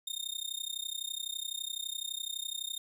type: tone with amplitude modulation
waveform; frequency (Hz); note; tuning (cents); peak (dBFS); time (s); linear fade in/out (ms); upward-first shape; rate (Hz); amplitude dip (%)
sawtooth; 3666; A#7; -30; -29; 0.07-2.78; 5; sine; 31.9; 95
effects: none